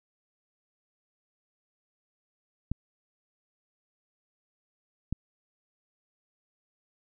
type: clicks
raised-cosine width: 5 ms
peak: -17 dBFS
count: 2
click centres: 2.716 / 5.126 s
effects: none